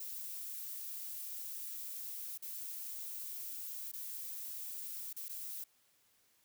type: noise with dropouts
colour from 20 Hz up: violet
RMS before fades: -44 dBFS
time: 0-5.64 s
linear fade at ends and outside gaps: 5 ms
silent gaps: 2.377-2.422 / 3.917-3.934 / 5.13-5.164 / 5.284-5.294 s
effects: white hiss -72 dBFS RMS until 6.44 s